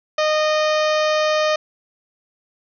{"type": "harmonic tone", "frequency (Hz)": 615, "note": "D#5", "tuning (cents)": -20, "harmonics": [1, 2, 3, 4, 5, 6, 7, 8, 9, 10], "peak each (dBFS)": [-17, -23, -27, -29, -31, -33, -34, -35, -36, -37], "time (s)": [0.18, 1.56], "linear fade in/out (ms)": 5, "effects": []}